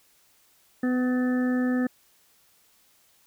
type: harmonic tone with a mistuned harmonic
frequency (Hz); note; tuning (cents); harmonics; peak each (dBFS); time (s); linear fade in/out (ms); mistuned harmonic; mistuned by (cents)
251.3; B3; +30; 1 / 2 / 3 / 5 / 6 / 7; -22 / -33 / -41 / -42 / -47 / -36; 0.83-1.87; 5; 5; +17
effects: white hiss -62 dBFS RMS until 3.26 s